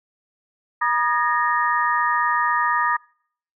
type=tone cluster; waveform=sine; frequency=960 / 1224 / 1686 / 1854 Hz; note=B5 / D#6 / G#6 / A#6; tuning=-49 / -29 / +26 / -10 cents; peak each=-22 / -21 / -28 / -24 dBFS; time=0.81-2.97 s; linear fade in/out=10 ms; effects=noise-tail reverb RT60 0.6 s tail -26 dB re dry

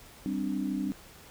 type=chord; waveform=sine; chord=G suspended fourth; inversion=none; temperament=just; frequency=196 / 261.3 / 294 Hz; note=G3 / C4 / D4; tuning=0 / -2 / +2 cents; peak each=-33 dBFS; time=0.26-0.92 s; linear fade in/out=0 ms; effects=pink hiss -52 dBFS RMS until 1.3 s

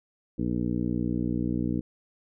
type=harmonic tone; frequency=60.2 Hz; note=B1; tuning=44 cents flat; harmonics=1 / 2 / 3 / 4 / 5 / 6 / 7 / 8; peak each=-36 / -34 / -31 / -30 / -31 / -41 / -42 / -44 dBFS; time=0.38-1.81 s; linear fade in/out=10 ms; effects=none

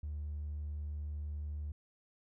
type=tone; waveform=triangle; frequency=74.5 Hz; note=D2; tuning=25 cents sharp; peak=-34 dBFS; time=0.03-1.72 s; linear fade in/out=5 ms; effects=tanh soft clip ceiling -34 dBFS

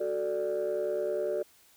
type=chord; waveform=sine; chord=D major; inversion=first; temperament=equal; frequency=370 / 440 / 587.3 Hz; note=F#4 / A4 / D5; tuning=0 / 0 / 0 cents; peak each=-32 / -32 / -30 dBFS; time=0-1.43 s; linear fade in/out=10 ms; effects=tanh soft clip ceiling -23 dBFS + white hiss -61 dBFS RMS until 1.76 s

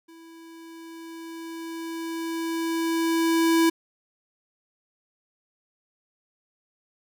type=tone with level ramp; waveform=square; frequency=329.6 Hz; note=E4; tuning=in tune; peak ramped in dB=-47 to -17 dBFS; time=0.08-3.7 s; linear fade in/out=10 ms; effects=none

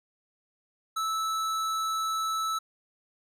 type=tone with hard clipping; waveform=sine; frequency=1310 Hz; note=E6; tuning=11 cents flat; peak=-29 dBFS; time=0.96-2.59 s; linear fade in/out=10 ms; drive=16 dB; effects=none

